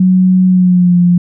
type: tone with pitch glide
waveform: sine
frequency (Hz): 185 to 176.03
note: F#3 to F3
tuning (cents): 0 to +14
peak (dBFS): -5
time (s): 0-1.18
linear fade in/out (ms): 5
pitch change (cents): -86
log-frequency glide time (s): 0.47-0.97
effects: none